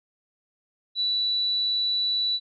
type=tone; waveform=sine; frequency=3951 Hz; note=B7; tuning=in tune; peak=-22 dBFS; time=0.95-2.4 s; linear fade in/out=50 ms; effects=none